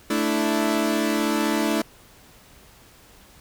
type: chord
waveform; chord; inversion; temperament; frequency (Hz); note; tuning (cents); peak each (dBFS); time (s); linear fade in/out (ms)
sawtooth; A suspended fourth; none; equal; 220 / 293.7 / 329.6; A3 / D4 / E4; 0 / 0 / 0; -21; 0.1-1.82; 5
effects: pink hiss -51 dBFS RMS until 3.4 s